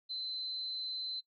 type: tone with amplitude modulation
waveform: sine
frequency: 4061 Hz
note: B7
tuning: 48 cents sharp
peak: -35 dBFS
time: 0.09-1.21 s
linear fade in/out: 20 ms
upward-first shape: sine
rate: 254 Hz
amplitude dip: 35%
effects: noise-tail reverb RT60 0.1 s tail -21 dB re dry